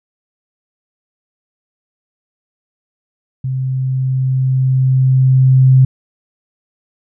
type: tone with level ramp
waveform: sine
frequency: 130.81 Hz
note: C3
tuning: in tune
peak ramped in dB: -16 to -4 dBFS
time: 3.44-5.85 s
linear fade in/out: 5 ms
effects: none